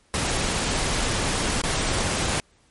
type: noise with dropouts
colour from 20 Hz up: pink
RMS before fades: -24 dBFS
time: 0.14-2.4 s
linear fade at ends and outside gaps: 0 ms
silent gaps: 1.617-1.638 s
effects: pink hiss -61 dBFS RMS until 2.7 s + MP3 48 kbps